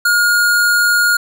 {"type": "tone", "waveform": "square", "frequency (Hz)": 1428, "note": "F6", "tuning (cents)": 38, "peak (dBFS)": -11, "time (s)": [0.05, 1.17], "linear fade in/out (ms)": 5, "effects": []}